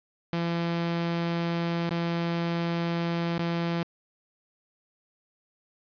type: tone with dropouts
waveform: sawtooth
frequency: 169.5 Hz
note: E3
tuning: 49 cents sharp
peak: -22 dBFS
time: 0.33-3.83 s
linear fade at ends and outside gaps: 0 ms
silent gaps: 1.892-1.909 / 3.381-3.393 s
effects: resampled to 11025 Hz + 8-bit